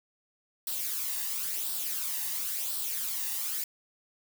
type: noise with flanger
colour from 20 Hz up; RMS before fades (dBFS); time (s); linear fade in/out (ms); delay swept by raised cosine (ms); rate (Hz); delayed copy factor
blue; -33; 0.67-3.64; 2; 0.22 to 1.09; 0.96; +0.55
effects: none